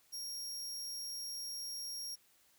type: tone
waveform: sawtooth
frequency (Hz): 5588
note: F8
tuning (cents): 0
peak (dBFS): -38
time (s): 0.12-2.16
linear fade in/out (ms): 20
effects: white hiss -69 dBFS RMS until 2.58 s